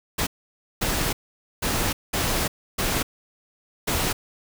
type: noise bursts at uneven times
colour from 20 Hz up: pink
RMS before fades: -24 dBFS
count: 6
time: 0.18-0.27 / 0.81-1.13 / 1.62-1.93 / 2.13-2.48 / 2.78-3.03 / 3.87-4.13 s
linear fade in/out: 10 ms
effects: none